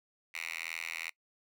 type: tone with high-pass filter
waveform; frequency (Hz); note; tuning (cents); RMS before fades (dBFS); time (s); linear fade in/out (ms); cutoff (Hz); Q
5% pulse; 82.41; E2; 0; -40; 0.34-1.1; 5; 2100; 4.1
effects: noise-tail reverb RT60 0.1 s tail -24 dB re dry